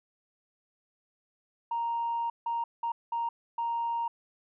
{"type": "tone bursts at uneven times", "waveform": "sine", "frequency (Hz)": 932.3, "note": "A#5", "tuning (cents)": 0, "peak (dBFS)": -27, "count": 5, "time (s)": [[1.71, 2.3], [2.46, 2.64], [2.83, 2.92], [3.12, 3.29], [3.58, 4.08]], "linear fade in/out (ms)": 5, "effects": ["tanh soft clip ceiling -24 dBFS"]}